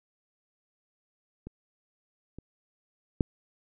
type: clicks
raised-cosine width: 3 ms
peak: -27 / -29 / -10 dBFS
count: 3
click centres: 1.47 / 2.386 / 3.208 s
effects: none